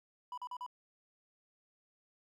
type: tone bursts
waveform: triangle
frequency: 987.8 Hz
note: B5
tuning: in tune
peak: -38 dBFS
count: 4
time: 0.32-0.664 s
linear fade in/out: 2 ms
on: 56 ms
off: 40 ms
effects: 13-bit